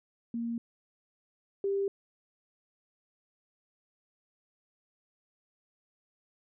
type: tone pair in turn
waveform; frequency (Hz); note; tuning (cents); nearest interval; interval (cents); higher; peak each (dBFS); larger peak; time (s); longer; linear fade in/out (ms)
sine; 233.1 / 395.6; A#3 / G4; 0 / +16; major sixth; 916; second; -31 / -27; second; 0.34-0.58 / 1.64-1.88; neither; 2
effects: none